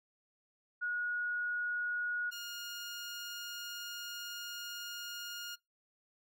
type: tone pair in turn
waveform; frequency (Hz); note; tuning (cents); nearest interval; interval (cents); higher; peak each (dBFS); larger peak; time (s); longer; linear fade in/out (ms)
sine / 15% pulse; 1451 / 1422; F#6 / F6; -34 / +31; unison; 35; first; -33 / -35; first; 0.81-2.31 / 2.31-5.56; second; 20
effects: noise-tail reverb RT60 0.2 s tail -24 dB re dry